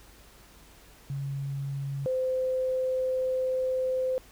sine tone pair in turn, 138.59 / 516 Hz, C#3 / C5, 0 / -24 cents, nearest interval octave + major seventh, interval 2276 cents, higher second, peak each -30 / -25 dBFS, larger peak second, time 1.1-2.06 / 2.06-4.18 s, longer second, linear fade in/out 0 ms, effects added 50 Hz sine -57 dBFS peak until 4.31 s + pink hiss -55 dBFS RMS until 4.31 s

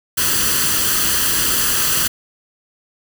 white noise with comb filter, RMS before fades -17 dBFS, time 0.17-2.08 s, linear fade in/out 10 ms, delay 0.66 ms, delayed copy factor +0.65, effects none

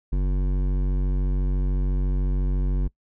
sine tone with hard clipping, 47 Hz, F#1, 28 cents sharp, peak -22 dBFS, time 0.12-2.88 s, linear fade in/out 10 ms, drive 13 dB, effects noise-tail reverb RT60 0.1 s tail -23 dB re dry

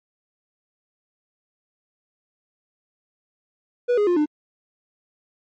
triangle tone with pitch steps, 487.7 / 414.9 / 352.9 / 300.2 Hz, B4 / G#4 / F4 / D4, -22 / -2 / +18 / +38 cents, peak -14 dBFS, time 3.88-4.26 s, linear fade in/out 20 ms, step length 95 ms, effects MP3 32 kbps

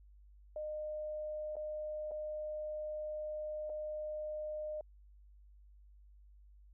sine tone with dropouts, 610 Hz, D#5, 34 cents flat, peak -38 dBFS, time 0.56-4.81 s, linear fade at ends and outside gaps 2 ms, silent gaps 1.556-1.566 / 2.111-2.116 / 3.696-3.699 s, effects added 50 Hz sine -57 dBFS peak until 6.73 s

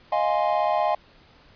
triangle chord, F minor seventh, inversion third, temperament equal, 622.3 / 698.5 / 830.6 / 1046.5 Hz, Eb5 / F5 / Ab5 / C6, 0 / 0 / 0 / 0 cents, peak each -23 / -23 / -23 / -27 dBFS, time 0.12-0.95 s, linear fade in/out 5 ms, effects pink hiss -54 dBFS RMS until 1.55 s + resampled to 11025 Hz

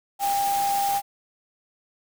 sine tone in noise, 799 Hz, G5, 33 cents sharp, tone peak -21 dBFS, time 0.19-1.02 s, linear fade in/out 50 ms, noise white, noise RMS -32 dBFS, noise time 0.19-1.02 s, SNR +8 dB, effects none

